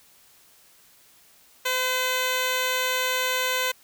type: tone with notch filter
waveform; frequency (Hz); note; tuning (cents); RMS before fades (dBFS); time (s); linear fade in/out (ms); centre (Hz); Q
5% pulse; 510; C5; -44; -25; 1.65-3.72; 10; 5100; 1.7
effects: white hiss -56 dBFS RMS until 3.83 s